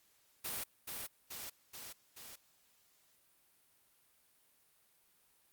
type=noise with echo; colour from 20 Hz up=white; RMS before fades=-40 dBFS; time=0.44-0.64 s; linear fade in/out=10 ms; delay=430 ms; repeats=4; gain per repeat=-3 dB; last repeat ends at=2.36 s; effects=white hiss -71 dBFS RMS until 5.52 s + Opus 48 kbps